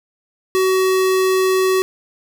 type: tone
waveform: square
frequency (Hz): 376.3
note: F#4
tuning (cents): +29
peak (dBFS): -14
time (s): 0.55-1.82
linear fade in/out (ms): 0
effects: none